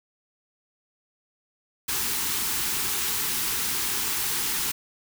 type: band-stop noise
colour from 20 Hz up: white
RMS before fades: -27 dBFS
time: 1.88-4.72 s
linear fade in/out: 10 ms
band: 470 to 780 Hz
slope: 96 dB/octave
effects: none